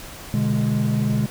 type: chord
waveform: triangle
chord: G# diminished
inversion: first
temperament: equal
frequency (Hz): 123.47 / 146.83 / 207.7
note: B2 / D3 / G#3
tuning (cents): 0 / 0 / 0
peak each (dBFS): -20 / -22 / -19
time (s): 0.34-1.26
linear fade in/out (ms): 0
effects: tanh soft clip ceiling -8 dBFS + pink hiss -38 dBFS RMS until 1.3 s